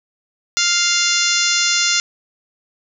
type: harmonic tone with a mistuned harmonic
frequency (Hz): 698.5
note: F5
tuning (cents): 0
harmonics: 2 / 3 / 4 / 5 / 6 / 7 / 8 / 9 / 10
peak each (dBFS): -23 / -23 / -23 / -23 / -23 / -23 / -23 / -23 / -23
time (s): 0.57-2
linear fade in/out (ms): 0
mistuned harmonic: 7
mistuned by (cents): +38
effects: none